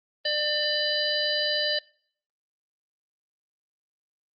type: harmonic tone with a mistuned harmonic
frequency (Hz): 598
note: D5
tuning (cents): +31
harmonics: 1 / 3 / 5 / 7 / 8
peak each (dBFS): -30 / -30 / -30 / -30 / -30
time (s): 0.25-1.79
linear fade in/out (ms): 5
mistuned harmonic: 7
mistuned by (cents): -73
effects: noise-tail reverb RT60 0.6 s tail -25 dB re dry + Opus 24 kbps